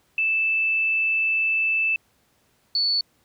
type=tone pair in turn; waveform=sine; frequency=2637 / 4450 Hz; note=E7 / C#8; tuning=0 / +6 cents; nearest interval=major sixth; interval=906 cents; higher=second; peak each=-19 / -19 dBFS; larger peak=neither; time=0.18-1.96 / 2.75-3.01 s; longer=first; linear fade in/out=2 ms; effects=pink hiss -64 dBFS RMS until 3.24 s + high-pass 60 Hz 12 dB/octave